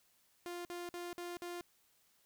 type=tone bursts; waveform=sawtooth; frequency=350 Hz; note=F4; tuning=4 cents sharp; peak=-38 dBFS; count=5; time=0.46-1.61 s; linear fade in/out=0 ms; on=190 ms; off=50 ms; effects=white hiss -72 dBFS RMS until 2.25 s